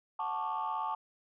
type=chord; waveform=sine; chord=D major seventh; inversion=first; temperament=equal with one note detuned; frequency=740 / 880 / 1108.7 / 1184.9 Hz; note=F#5 / A5 / C#6 / D6; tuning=0 / 0 / 0 / +15 cents; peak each=-40 / -34 / -37 / -38 dBFS; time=0.19-0.95 s; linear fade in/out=5 ms; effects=tanh soft clip ceiling -26 dBFS